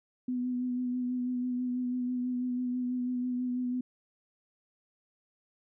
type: tone with vibrato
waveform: sine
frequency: 249.1 Hz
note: B3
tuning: 15 cents sharp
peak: -29 dBFS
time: 0.28-3.81 s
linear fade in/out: 5 ms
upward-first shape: sine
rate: 6.1 Hz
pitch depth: 21 cents each way
effects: none